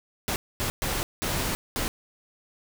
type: noise bursts at uneven times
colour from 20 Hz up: pink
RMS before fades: -28 dBFS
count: 5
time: 0.28-0.36 / 0.6-0.7 / 0.82-1.03 / 1.22-1.55 / 1.76-1.88 s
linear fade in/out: 0 ms
effects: none